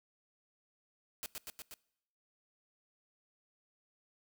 white noise with echo, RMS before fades -41 dBFS, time 1.23-1.26 s, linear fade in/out 0 ms, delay 120 ms, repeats 4, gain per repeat -2 dB, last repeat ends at 1.74 s, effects noise-tail reverb RT60 0.8 s tail -23 dB re dry

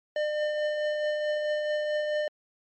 square tone with tremolo, 602 Hz, D5, 43 cents sharp, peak -25 dBFS, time 0.16-2.28 s, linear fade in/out 2 ms, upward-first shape triangle, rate 4.6 Hz, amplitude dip 35%, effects low-pass 3000 Hz 12 dB/octave + MP3 32 kbps

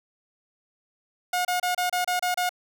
sawtooth tone bursts, 720 Hz, F#5, 47 cents flat, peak -19 dBFS, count 8, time 1.33-2.493 s, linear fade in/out 5 ms, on 120 ms, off 29 ms, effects none

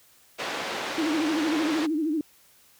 pink band-pass noise, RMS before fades -32 dBFS, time 0.38-1.87 s, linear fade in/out 20 ms, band 400 to 4200 Hz, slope 12 dB/octave
sine tone with vibrato, 311.1 Hz, D#4, in tune, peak -23 dBFS, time 0.98-2.21 s, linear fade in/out 2 ms, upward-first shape sine, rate 13 Hz, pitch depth 110 cents each way
effects white hiss -58 dBFS RMS until 2.79 s

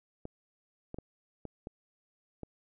clicks, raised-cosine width 2 ms, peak -27 dBFS, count 6, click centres 0.254 / 0.944 / 0.986 / 1.453 / 1.671 / 2.433 s, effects none

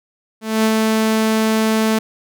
sawtooth tone with ADSR envelope, 219.9 Hz, A3, 1 cent flat, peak -8 dBFS, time 0.41-1.99 s, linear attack 230 ms, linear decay 57 ms, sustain -2 dB, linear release 8 ms, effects none

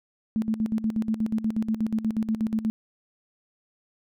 sine tone with tremolo, 220 Hz, A3, in tune, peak -21 dBFS, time 0.36-2.7 s, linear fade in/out 0 ms, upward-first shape square, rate 8.3 Hz, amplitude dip 75%, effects none

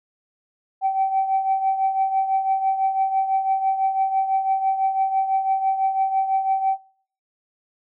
sine tone with tremolo, 771 Hz, G5, 29 cents flat, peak -14 dBFS, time 0.81-6.78 s, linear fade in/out 50 ms, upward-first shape triangle, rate 6 Hz, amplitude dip 70%, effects noise-tail reverb RT60 0.5 s tail -20 dB re dry + tanh soft clip ceiling -12 dBFS

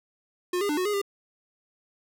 square tone with pitch steps, 358.9 / 406.2 / 297.4 / 366.8 / 415.2 / 399.8 Hz, F4 / G#4 / D4 / F#4 / G#4 / G4, +47 / -38 / +22 / -15 / 0 / +34 cents, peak -25 dBFS, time 0.53-1.016 s, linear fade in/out 5 ms, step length 81 ms, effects none

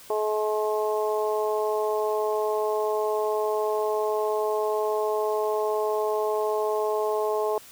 harmonic tone, 213.7 Hz, G#3, 50 cents sharp, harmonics 2 / 3 / 4 / 5, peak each -25 / -29 / -31 / -33 dBFS, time 0.1-7.58 s, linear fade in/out 2 ms, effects white hiss -48 dBFS RMS until 7.71 s

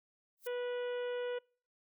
violet noise with exponential growth, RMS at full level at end -44 dBFS, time 0.37-0.47 s, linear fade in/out 1 ms, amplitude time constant 20 ms
harmonic tone, 490 Hz, B4, 14 cents flat, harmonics 1 / 2 / 3 / 4 / 5 / 6 / 7, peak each -35 / -51 / -48 / -54 / -56 / -54 / -61 dBFS, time 0.46-1.39 s, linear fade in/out 10 ms
effects noise-tail reverb RT60 0.4 s tail -26 dB re dry

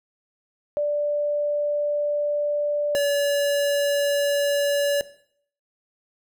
sine / square tone pair in turn, 587.3 / 571.6 Hz, D5 / D5, 0 / -47 cents, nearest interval unison, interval 47 cents, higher first, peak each -20 dBFS, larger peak neither, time 0.77-2.95 / 2.95-5.01 s, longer first, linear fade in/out 0 ms, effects noise-tail reverb RT60 0.6 s tail -17 dB re dry

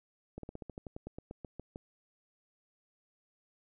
slowing click train, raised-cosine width 2 ms, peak -29 dBFS, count 15, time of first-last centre 0.38-1.759 s, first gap 53 ms, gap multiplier 1.09, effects none

